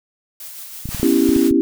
blue noise with tremolo, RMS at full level -33 dBFS, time 0.4-1.14 s, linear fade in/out 2 ms, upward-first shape sine, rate 6.1 Hz, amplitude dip 30%
clicks, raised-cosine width 5 ms, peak -15 dBFS, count 7, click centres 0.856 / 0.89 / 0.947 / 0.998 / 1.291 / 1.363 / 1.511 s
white noise, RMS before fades -30 dBFS, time 0.88-1.52 s, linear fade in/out 50 ms
sine chord, C# half-diminished seventh, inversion third, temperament equal, 246.9 / 277.2 / 329.6 / 392 Hz, B3 / C#4 / E4 / G4, 0 / 0 / 0 / 0 cents, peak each -19 / -16 / -16 / -20 dBFS, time 1.03-1.61 s, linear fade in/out 0 ms
effects none

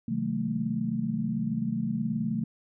sine tone cluster, 128 / 156.5 / 183.8 / 204.5 / 223.2 Hz, C3 / D#3 / F#3 / G#3 / A3, -38 / +10 / -11 / -26 / +25 cents, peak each -36 / -35 / -34 / -37 / -29 dBFS, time 0.08-2.44 s, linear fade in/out 5 ms, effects none

